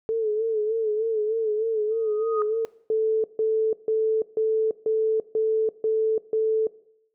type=tone with vibrato; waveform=sine; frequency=437.8 Hz; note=A4; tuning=9 cents flat; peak=-21 dBFS; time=0.09-2.65 s; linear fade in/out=0 ms; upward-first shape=sine; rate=3.3 Hz; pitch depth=65 cents each way
type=tone with exponential growth; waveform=sine; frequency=1244.5 Hz; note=D#6; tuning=in tune; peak=-24 dBFS; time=1.91-2.42 s; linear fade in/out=1 ms; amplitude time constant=110 ms
type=tone bursts; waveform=sine; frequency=439.6 Hz; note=A4; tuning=2 cents flat; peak=-19 dBFS; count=8; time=2.9-6.67 s; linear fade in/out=2 ms; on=340 ms; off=150 ms
effects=noise-tail reverb RT60 0.7 s tail -19 dB re dry